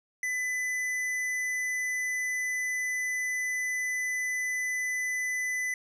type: tone with hard clipping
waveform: sine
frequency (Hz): 2003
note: B6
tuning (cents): +24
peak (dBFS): -30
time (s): 0.23-5.74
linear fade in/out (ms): 2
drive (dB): 10
effects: none